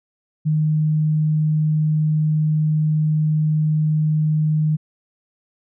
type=tone; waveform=sine; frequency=154.2 Hz; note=D#3; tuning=15 cents flat; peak=-15 dBFS; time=0.45-4.77 s; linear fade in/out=20 ms; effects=none